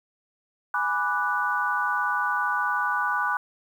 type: chord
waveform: sine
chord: G# half-diminished seventh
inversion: none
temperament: equal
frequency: 830.6 / 987.8 / 1174.7 / 1480 Hz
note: G#5 / B5 / D6 / F#6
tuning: 0 / 0 / 0 / 0 cents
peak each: -31 / -29 / -28 / -26 dBFS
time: 0.74-3.37 s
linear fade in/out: 2 ms
effects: 9-bit